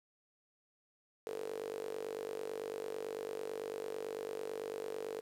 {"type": "tone with high-pass filter", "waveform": "sawtooth", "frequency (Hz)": 49, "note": "G1", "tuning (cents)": 0, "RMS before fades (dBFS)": -42, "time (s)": [1.26, 5.21], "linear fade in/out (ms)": 10, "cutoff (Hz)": 450, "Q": 9.8, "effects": ["resampled to 32000 Hz", "10-bit"]}